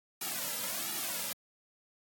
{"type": "noise with flanger", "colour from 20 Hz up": "white", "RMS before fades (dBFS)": -36, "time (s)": [0.21, 1.33], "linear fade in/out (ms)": 5, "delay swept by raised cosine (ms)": [1.9, 2.75], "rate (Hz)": 1.4, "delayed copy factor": -1, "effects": ["high-pass 150 Hz 12 dB/octave", "AAC 64 kbps"]}